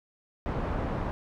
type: low-pass noise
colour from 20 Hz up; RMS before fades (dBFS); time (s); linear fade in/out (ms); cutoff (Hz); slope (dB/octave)
pink; -31; 0.46-1.11; 0; 1100; 12
effects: none